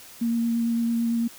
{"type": "tone with vibrato", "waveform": "sine", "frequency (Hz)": 232.3, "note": "A#3", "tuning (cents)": -6, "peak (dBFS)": -21, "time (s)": [0.21, 1.28], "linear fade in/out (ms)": 10, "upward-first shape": "sine", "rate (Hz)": 8.9, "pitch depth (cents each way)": 12, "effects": ["white hiss -46 dBFS RMS until 1.38 s"]}